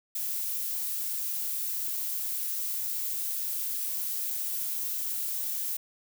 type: noise with high-pass filter sweep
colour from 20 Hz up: violet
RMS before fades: -32 dBFS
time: 0.15-5.77 s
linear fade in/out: 5 ms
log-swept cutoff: 250 to 610 Hz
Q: 2.4
effects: none